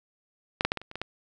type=clicks; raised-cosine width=0.3 ms; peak=-8 / -8 / -8 / -16 / -27 / -26 / -19 / -15 dBFS; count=8; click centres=0.609 / 0.65 / 0.719 / 0.773 / 0.816 / 0.914 / 0.956 / 1.016 s; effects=none